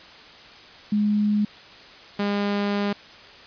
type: tone pair in turn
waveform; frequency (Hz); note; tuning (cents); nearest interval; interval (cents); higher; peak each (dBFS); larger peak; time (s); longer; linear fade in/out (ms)
sine / sawtooth; 208.8 / 203; G#3 / G#3; +10 / -39; unison; 49; first; -18; neither; 0.92-1.45 / 2.19-2.93; second; 5
effects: white hiss -45 dBFS RMS until 3.46 s + resampled to 11025 Hz